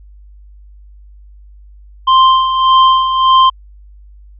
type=tone with tremolo; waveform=square; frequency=1046.5 Hz; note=C6; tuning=in tune; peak=-5 dBFS; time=2.07-3.5 s; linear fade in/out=10 ms; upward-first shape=sine; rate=1.7 Hz; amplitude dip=60%; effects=added 50 Hz sine -36 dBFS peak until 4.39 s + resampled to 8000 Hz